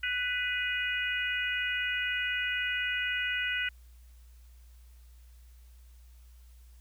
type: harmonic tone with a mistuned harmonic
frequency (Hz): 496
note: B4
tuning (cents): +7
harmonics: 3 / 4 / 5 / 6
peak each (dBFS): -33 / -34 / -35 / -36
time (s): 0.03-3.69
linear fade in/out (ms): 5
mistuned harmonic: 6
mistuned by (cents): -46
effects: added 60 Hz sine -51 dBFS peak until 6.8 s + white hiss -67 dBFS RMS until 6.8 s